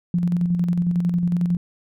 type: tone with tremolo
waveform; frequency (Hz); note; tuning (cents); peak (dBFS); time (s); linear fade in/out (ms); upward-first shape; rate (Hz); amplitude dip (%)
sine; 174.61; F3; 0; -16; 0.14-1.57; 2; square; 11; 40
effects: none